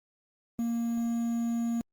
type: tone with quantisation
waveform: triangle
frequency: 233.1 Hz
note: A#3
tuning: in tune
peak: -25 dBFS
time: 0.59-1.81 s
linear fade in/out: 0 ms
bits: 8
effects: Opus 24 kbps